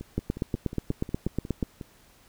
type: two click trains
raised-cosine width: 3 ms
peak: -13 / -24 dBFS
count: 13 / 11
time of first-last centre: 0.18-1.628 / 0.01-1.812 s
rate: 8.29 / 5.55 Hz
effects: pink hiss -58 dBFS RMS until 2.28 s